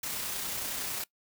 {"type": "noise with amplitude modulation", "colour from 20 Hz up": "white", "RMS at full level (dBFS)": -34, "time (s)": [0.03, 1.04], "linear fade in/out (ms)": 5, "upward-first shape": "sine", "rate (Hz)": 30.9, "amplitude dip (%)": 25, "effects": ["noise-tail reverb RT60 0.1 s tail -21 dB re dry"]}